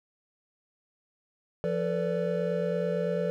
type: tone cluster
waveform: triangle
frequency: 173.4 / 446.8 / 495.7 / 579 Hz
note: F3 / A4 / B4 / D5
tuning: -12 / +27 / +6 / -25 cents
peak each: -30 dBFS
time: 1.64-3.3 s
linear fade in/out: 0 ms
effects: none